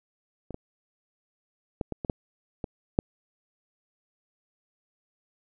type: clicks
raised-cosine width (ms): 2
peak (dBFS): -24 / -22 / -15 / -18 / -19 / -12 / -18 / -7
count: 8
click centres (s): 0.507 / 0.544 / 1.812 / 1.923 / 2.048 / 2.098 / 2.642 / 2.989
effects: none